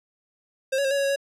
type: tone with pitch steps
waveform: square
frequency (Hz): 531 / 560 / 536 / 562 / 556 / 552 / 557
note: C5 / C#5 / C5 / C#5 / C#5 / C#5 / C#5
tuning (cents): +25 / +18 / +42 / +24 / +5 / -7 / +8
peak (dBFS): -22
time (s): 0.72-1.161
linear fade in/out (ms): 10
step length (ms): 63
effects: low-pass 11000 Hz 12 dB/octave